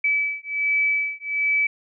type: beating tone pair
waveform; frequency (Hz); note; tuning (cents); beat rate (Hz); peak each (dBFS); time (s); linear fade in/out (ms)
sine; 2298 / 2299.3; D7 / D7; -38 / -37; 1.3; -23; 0.04-1.67; 5
effects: none